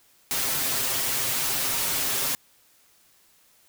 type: noise with comb filter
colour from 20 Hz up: white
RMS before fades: -26 dBFS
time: 0.31-2.35 s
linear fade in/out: 0 ms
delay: 7.5 ms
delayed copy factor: +1
effects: white hiss -60 dBFS RMS until 3.68 s